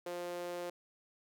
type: tone with high-pass filter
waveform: sawtooth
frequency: 175.6 Hz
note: F3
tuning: 10 cents sharp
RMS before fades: -41 dBFS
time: 0.06-0.7 s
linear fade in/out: 5 ms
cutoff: 450 Hz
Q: 4.5
effects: none